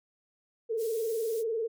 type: tone with vibrato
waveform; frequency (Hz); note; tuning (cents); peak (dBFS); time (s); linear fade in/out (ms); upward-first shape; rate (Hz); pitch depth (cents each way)
sine; 449.7; A4; +38; -28; 0.69-1.68; 20; sine; 20; 78
type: high-pass noise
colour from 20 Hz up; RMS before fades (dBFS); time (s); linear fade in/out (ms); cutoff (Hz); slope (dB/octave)
pink; -46; 0.77-1.44; 50; 7200; 12
effects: none